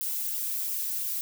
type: noise with flanger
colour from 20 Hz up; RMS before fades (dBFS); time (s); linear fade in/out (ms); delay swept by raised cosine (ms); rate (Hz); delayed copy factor
violet; -31; 0.01-1.21; 0; 0.46 to 4.86; 2.9; -0.7
effects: none